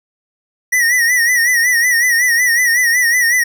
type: tone with vibrato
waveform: square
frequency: 1919 Hz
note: A#6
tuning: 50 cents sharp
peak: -11 dBFS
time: 0.72-3.44 s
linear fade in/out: 10 ms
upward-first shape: sine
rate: 5.4 Hz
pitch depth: 82 cents each way
effects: none